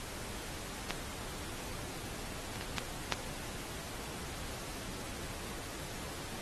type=clicks; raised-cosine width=0.2 ms; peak=-15 / -22 / -20 / -14 / -11 dBFS; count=5; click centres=0.907 / 2.558 / 2.611 / 2.783 / 3.123 s; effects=pink hiss -44 dBFS RMS until 6.41 s + AAC 32 kbps